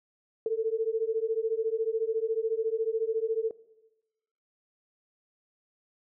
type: beating tone pair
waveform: sine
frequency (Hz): 440 / 454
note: A4 / A#4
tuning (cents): 0 / -46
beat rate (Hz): 14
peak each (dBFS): -29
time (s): 0.46-3.51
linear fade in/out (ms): 2
effects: noise-tail reverb RT60 1.0 s tail -19 dB re dry